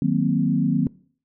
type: chord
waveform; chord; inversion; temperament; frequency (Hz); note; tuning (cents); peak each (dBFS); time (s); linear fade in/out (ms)
sine; C half-diminished seventh; first; equal; 155.56 / 185 / 233.1 / 261.6; Eb3 / Gb3 / Bb3 / C4; 0 / 0 / 0 / 0; -23; 0.02-0.87; 2
effects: noise-tail reverb RT60 0.5 s tail -22 dB re dry